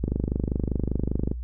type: click train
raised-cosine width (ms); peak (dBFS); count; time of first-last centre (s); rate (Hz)
3; -12; 33; 0.04-1.315; 25.1
effects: noise-tail reverb RT60 0.1 s tail -21 dB re dry + added 60 Hz sine -30 dBFS peak until 1.43 s